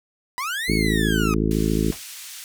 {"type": "linear two-way sweep", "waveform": "30% pulse", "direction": "up then down", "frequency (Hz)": [959, 2243, 1228], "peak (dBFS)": -22, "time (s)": [0.38, 1.34], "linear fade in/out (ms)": 0, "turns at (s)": 0.73}
{"type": "harmonic tone", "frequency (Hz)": 54, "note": "A1", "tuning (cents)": -32, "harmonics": [1, 2, 3, 4, 5, 6, 7, 8], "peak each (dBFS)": [-25, -30, -25, -25, -27, -26, -29, -30], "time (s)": [0.68, 1.92], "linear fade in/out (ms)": 10}
{"type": "band-pass noise", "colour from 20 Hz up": "white", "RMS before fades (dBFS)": -38, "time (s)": [1.51, 2.44], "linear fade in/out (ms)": 0, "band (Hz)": [2000, 11000], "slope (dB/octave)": 12}
{"type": "noise with exponential decay", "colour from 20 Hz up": "pink", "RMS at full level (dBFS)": -33, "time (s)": [1.92, 2.04], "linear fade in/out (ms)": 2, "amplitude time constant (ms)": 25}
{"effects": []}